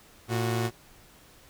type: tone pair together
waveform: sawtooth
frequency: 114.11 / 366.5 Hz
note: A#2 / F#4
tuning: -36 / -16 cents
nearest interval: octave + minor sixth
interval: 2020 cents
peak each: -23 / -27 dBFS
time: 0.28-0.71 s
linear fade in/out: 50 ms
effects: pink hiss -55 dBFS RMS until 1.49 s